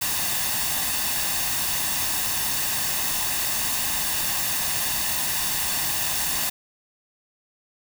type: noise with comb filter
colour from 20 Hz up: white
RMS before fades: -25 dBFS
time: 0.01-6.5 s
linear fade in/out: 10 ms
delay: 1.1 ms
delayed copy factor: +0.55
effects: none